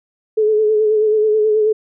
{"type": "tone with vibrato", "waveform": "sine", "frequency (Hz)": 429.6, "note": "A4", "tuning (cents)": -41, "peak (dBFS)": -11, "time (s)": [0.37, 1.73], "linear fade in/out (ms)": 10, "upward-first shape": "sine", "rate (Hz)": 9.3, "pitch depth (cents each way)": 35, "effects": []}